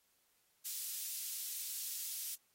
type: high-pass noise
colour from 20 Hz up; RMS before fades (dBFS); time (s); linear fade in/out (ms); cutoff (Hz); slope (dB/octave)
white; -42; 0.64-2.36; 20; 4400; 12
effects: white hiss -75 dBFS RMS until 2.54 s + AAC 48 kbps